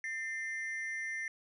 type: ring-modulated tone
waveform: triangle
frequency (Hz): 1945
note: B6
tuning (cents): -27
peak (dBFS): -31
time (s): 0.04-1.28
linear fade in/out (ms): 2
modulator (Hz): 140
effects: resampled to 24000 Hz